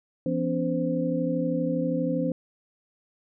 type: tone cluster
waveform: sine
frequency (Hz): 169.9 / 251.2 / 283.7 / 517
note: F3 / B3 / C#4 / C5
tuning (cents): -47 / +30 / +40 / -21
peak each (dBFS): -29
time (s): 0.26-2.32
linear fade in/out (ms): 2
effects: none